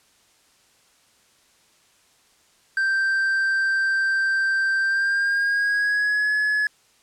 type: tone with pitch glide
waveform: triangle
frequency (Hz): 1568 to 1700.1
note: G6 to G#6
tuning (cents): 0 to +40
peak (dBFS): -17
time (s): 2.77-6.67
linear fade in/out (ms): 2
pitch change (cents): +140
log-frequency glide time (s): 4.8-6.33
effects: white hiss -59 dBFS RMS until 7.02 s + low-pass 9000 Hz 12 dB/octave